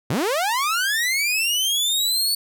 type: linear sweep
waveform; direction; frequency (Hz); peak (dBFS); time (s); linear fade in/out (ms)
sawtooth; up; 100 to 4494; -16; 0.1-2.35; 5
effects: none